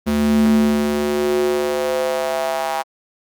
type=tone with high-pass filter sweep; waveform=square; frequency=73.42 Hz; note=D2; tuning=in tune; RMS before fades=-18 dBFS; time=0.06-2.83 s; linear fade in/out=20 ms; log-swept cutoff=170 to 820 Hz; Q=4.3; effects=Opus 32 kbps